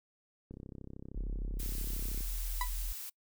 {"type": "click train", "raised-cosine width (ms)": 3, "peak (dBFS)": -33, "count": 57, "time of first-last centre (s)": [0.51, 2.207], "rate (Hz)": 33}
{"type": "tone", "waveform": "sine", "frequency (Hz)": 41.2, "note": "E1", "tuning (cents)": 0, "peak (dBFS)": -34, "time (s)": [1.15, 2.93], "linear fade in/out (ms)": 10}
{"type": "noise", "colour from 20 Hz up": "blue", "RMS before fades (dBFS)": -43, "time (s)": [1.59, 3.1], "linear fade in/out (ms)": 10}
{"type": "tone with exponential decay", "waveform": "35% pulse", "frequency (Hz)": 987.8, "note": "B5", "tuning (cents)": 0, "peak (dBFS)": -27, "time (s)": [2.61, 2.71], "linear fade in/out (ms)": 2, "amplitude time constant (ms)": 20}
{"effects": ["noise-tail reverb RT60 0.1 s tail -25 dB re dry"]}